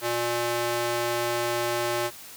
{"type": "tone with high-pass filter", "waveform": "square", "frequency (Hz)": 119, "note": "A#2", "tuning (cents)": 36, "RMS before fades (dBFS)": -27, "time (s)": [0.01, 2.11], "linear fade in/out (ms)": 50, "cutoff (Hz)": 450, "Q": 0.98, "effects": ["white hiss -44 dBFS RMS until 2.36 s", "high-pass 60 Hz 12 dB/octave"]}